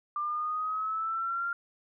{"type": "exponential sweep", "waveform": "sine", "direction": "up", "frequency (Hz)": [1186, 1396.9], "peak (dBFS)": -29, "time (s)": [0.16, 1.53], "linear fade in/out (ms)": 2, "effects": []}